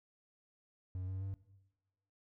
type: tone with pitch steps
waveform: triangle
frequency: 92.5 / 94.77 / 97.1 Hz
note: F#2 / F#2 / G2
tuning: 0 / +42 / -16 cents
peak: -36 dBFS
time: 0.95-1.34 s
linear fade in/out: 0 ms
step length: 130 ms
effects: noise-tail reverb RT60 1.0 s tail -17 dB re dry